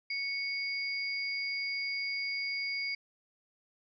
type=tone pair together; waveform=sine; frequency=2217 / 4816 Hz; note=C#7 / D8; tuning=0 / +43 cents; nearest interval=octave + minor second; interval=1343 cents; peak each=-33 / -37 dBFS; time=0.1-2.95 s; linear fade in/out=5 ms; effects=MP3 96 kbps